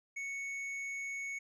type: tone with hard clipping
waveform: sine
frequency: 2216 Hz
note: C#7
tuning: 1 cent flat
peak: -39 dBFS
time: 0.16-1.39 s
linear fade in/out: 10 ms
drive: 6 dB
effects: resampled to 24000 Hz